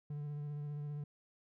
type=tone with vibrato; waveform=triangle; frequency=146.83 Hz; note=D3; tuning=in tune; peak=-37 dBFS; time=0.1-1.04 s; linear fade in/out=5 ms; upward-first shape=triangle; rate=15 Hz; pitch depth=25 cents each way; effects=none

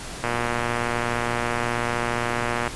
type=click train; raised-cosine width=0.5 ms; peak=-9 dBFS; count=291; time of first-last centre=0.24-2.677 s; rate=119 Hz; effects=pink hiss -35 dBFS RMS until 2.75 s + resampled to 24000 Hz

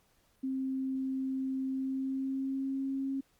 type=tone with pitch glide; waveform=sine; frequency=264.5 to 270.2 Hz; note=C4 to C#4; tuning=+19 to -44 cents; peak=-31 dBFS; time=0.43-3.21 s; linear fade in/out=10 ms; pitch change=+37 cents; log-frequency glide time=1.68-2.86 s; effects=pink hiss -70 dBFS RMS until 3.39 s + Opus 48 kbps

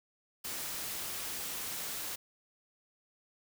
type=noise; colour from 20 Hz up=white; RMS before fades=-39 dBFS; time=0.44-2.16 s; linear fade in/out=10 ms; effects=none

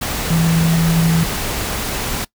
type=tone in noise; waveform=sine; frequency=164.81 Hz; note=E3; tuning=in tune; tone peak=-12 dBFS; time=0.3-1.24 s; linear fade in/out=10 ms; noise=pink; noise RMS=-22 dBFS; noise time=0.01-2.25 s; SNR=+7 dB; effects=noise-tail reverb RT60 0.1 s tail -21 dB re dry

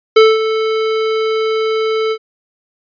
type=tone with ADSR envelope; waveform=square; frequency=440 Hz; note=A4; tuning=in tune; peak=-3 dBFS; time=0.16-2.18 s; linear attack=9 ms; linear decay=210 ms; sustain=-11 dB; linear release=65 ms; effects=resampled to 11025 Hz

